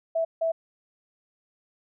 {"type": "tone bursts at uneven times", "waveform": "sine", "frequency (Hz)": 656, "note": "E5", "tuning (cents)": -9, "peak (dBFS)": -22, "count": 2, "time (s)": [[0.15, 0.25], [0.41, 0.52]], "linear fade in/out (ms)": 10, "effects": []}